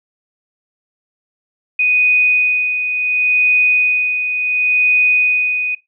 sine tone with tremolo, 2488 Hz, D#7, 1 cent flat, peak -9 dBFS, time 1.79-5.75 s, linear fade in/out 5 ms, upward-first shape sine, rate 0.7 Hz, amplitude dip 55%, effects noise-tail reverb RT60 0.2 s tail -20 dB re dry

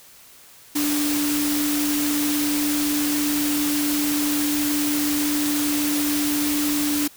sine tone in noise, 293.7 Hz, D4, in tune, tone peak -21 dBFS, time 0.75-7.08 s, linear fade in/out 10 ms, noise white, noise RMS -26 dBFS, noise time 0.75-7.08 s, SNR +2 dB, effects white hiss -48 dBFS RMS until 7.16 s

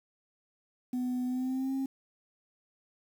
sine tone with pitch glide, 250 to 267.9 Hz, B3 to C4, +21 to +41 cents, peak -27 dBFS, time 0.93-1.86 s, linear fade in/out 5 ms, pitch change +120 cents, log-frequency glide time 1.26-1.73 s, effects tanh soft clip ceiling -28 dBFS + 9-bit

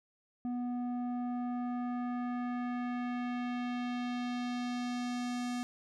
square tone with low-pass filter sweep, 245 Hz, B3, 14 cents flat, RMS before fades -36 dBFS, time 0.45-5.63 s, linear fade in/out 0 ms, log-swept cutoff 560 to 8000 Hz, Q 1.1, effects none

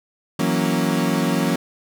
35% pulse chord, F# dominant seventh, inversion third, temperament equal, 164.81 / 185 / 233.1 / 277.2 Hz, E3 / F#3 / A#3 / C#4, 0 / 0 / 0 / 0 cents, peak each -22 dBFS, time 0.39-1.56 s, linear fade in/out 5 ms, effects none

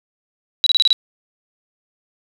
sine tone bursts, 3911 Hz, B7, 18 cents flat, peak -10 dBFS, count 6, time 0.64-0.929 s, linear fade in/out 0 ms, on 24 ms, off 29 ms, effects none

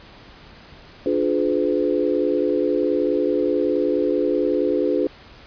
sine chord, D diminished seventh, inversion none, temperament just, 293.7 / 352.4 / 422.9 / 507.5 Hz, D4 / F4 / Ab4 / Cb5, 0 / +16 / +31 / +47 cents, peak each -23 dBFS, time 1.06-5.07 s, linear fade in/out 2 ms, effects pink hiss -45 dBFS RMS until 5.46 s + resampled to 11025 Hz

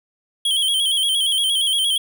square tone with vibrato, 3211 Hz, G7, 41 cents sharp, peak -17 dBFS, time 0.45-1.98 s, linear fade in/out 5 ms, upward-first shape square, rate 8.6 Hz, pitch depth 54 cents each way, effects none

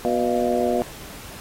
harmonic tone with a mistuned harmonic, 122.1 Hz, B2, 19 cents flat, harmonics 2 / 3 / 4 / 5 / 6, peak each -25 / -25 / -25 / -25 / -25 dBFS, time 0.05-0.82 s, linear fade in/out 0 ms, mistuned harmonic 6, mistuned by -88 cents, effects pink hiss -40 dBFS RMS until 1.4 s + AAC 48 kbps

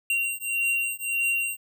square beating tone pair, 2758 / 2759.7 Hz, F7 / F7, -22 / -21 cents, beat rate 1.7 Hz, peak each -28 dBFS, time 0.1-1.57 s, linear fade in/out 2 ms, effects none

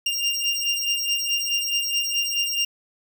25% pulse beating tone pair, 2794 / 2798.7 Hz, F7 / F7, 0 / +3 cents, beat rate 4.7 Hz, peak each -21 dBFS, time 0.06-2.65 s, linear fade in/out 5 ms, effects none

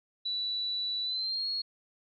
sine tone with pitch glide, 3951 to 4309 Hz, B7 to C#8, 0 to -50 cents, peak -30 dBFS, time 0.25-1.62 s, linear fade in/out 10 ms, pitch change +150 cents, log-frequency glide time 1.03-1.47 s, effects none

